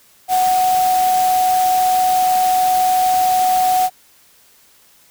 sine tone in noise, 740 Hz, F#5, in tune, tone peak -12 dBFS, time 0.28-3.9 s, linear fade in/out 50 ms, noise white, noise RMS -26 dBFS, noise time 0.28-3.9 s, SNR +11 dB, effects white hiss -51 dBFS RMS until 5.1 s

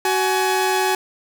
sawtooth tone pair together, 375.3 / 842.5 Hz, F#4 / G#5, +25 / +25 cents, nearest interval octave + major second, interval 1400 cents, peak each -16 dBFS, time 0.05-0.95 s, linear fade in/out 2 ms, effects none

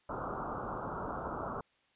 white low-pass noise, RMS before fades -39 dBFS, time 0.09-1.61 s, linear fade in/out 5 ms, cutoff 1400 Hz, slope 96 dB/octave, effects white hiss -71 dBFS RMS until 1.95 s + resampled to 8000 Hz

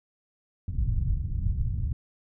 white low-pass noise, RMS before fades -27 dBFS, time 0.68-1.93 s, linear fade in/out 2 ms, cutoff 110 Hz, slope 24 dB/octave, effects none

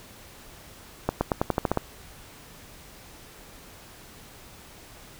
accelerating click train, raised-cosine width 1 ms, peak -8 dBFS, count 9, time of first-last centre 1.09-1.773 s, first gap 120 ms, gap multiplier 0.9, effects pink hiss -48 dBFS RMS until 5.19 s

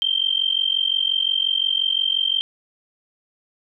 sine tone with amplitude modulation, 3145 Hz, G7, 5 cents sharp, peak -14 dBFS, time 0.02-2.41 s, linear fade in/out 0 ms, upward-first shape sine, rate 45.7 Hz, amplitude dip 90%, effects none

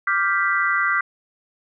sine chord, G dominant seventh, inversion second, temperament equal, 1174.7 / 1396.9 / 1568 / 1975.5 Hz, D6 / F6 / G6 / B6, 0 / 0 / 0 / 0 cents, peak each -23 dBFS, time 0.07-1.01 s, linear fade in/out 5 ms, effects none

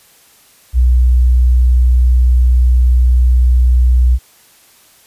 sine tone, 61.74 Hz, B1, in tune, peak -6 dBFS, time 0.73-4.19 s, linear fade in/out 50 ms, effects white hiss -47 dBFS RMS until 5.06 s + resampled to 32000 Hz

